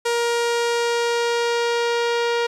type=tone with low-pass filter sweep; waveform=sawtooth; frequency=471.5 Hz; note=A#4; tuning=20 cents sharp; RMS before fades=-21 dBFS; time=0.05-2.47 s; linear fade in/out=10 ms; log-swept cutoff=8700 to 4200 Hz; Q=0.96; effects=9-bit